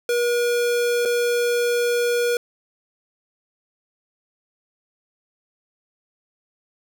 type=tone with dropouts; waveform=square; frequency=480 Hz; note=B4; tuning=49 cents flat; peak=-19 dBFS; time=0.09-2.37 s; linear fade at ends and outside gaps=2 ms; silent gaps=1.052-1.056 s; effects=none